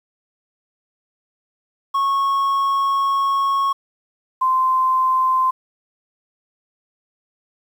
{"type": "tone pair in turn", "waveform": ["triangle", "sine"], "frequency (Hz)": [1100, 1038.3], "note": ["C#6", "C6"], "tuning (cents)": [-14, -14], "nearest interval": "minor second", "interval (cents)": 100, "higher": "first", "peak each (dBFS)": -14, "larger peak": "neither", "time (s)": [[1.94, 3.73], [4.41, 5.51]], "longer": "first", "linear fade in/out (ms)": 10, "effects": ["8-bit"]}